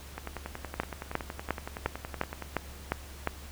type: two click trains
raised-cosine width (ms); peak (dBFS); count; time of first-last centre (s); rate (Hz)
0.5; -12 / -21; 8 / 25; 0.8-3.273 / 0.18-2.423; 2.83 / 10.7
effects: added 70 Hz sine -45 dBFS peak until 3.51 s + pink hiss -49 dBFS RMS until 3.51 s